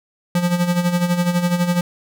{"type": "tone with tremolo", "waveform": "square", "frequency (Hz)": 175.8, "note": "F3", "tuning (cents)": 12, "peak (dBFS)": -14, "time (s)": [0.35, 1.81], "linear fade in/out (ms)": 2, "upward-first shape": "sine", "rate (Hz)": 12, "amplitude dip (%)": 65, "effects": []}